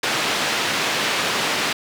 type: band-pass noise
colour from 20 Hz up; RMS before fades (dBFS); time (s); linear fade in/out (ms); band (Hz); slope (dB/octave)
white; -22; 0.03-1.73; 5; 160 to 3600; 12
effects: none